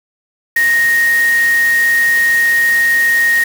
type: tone in noise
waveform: sine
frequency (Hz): 1864.7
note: A#6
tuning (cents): 0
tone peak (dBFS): -9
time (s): 0.56-3.44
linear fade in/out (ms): 5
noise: white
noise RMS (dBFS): -25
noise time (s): 0.56-3.44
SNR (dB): +13
effects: none